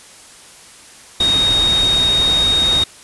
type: tone in noise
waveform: sine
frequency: 3729 Hz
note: A#7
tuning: in tune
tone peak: -12 dBFS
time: 1.2-2.84 s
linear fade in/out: 5 ms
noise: pink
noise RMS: -23 dBFS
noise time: 1.2-2.84 s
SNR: +8 dB
effects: white hiss -41 dBFS RMS until 3.03 s + resampled to 24000 Hz